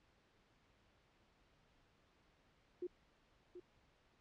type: tone with echo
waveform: sine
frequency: 357.2 Hz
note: F4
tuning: 39 cents sharp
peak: -40 dBFS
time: 2.82-2.87 s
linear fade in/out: 5 ms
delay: 730 ms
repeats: 1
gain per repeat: -10 dB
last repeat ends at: 3.6 s
effects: pink hiss -73 dBFS RMS until 4.2 s + low-pass 4000 Hz 12 dB/octave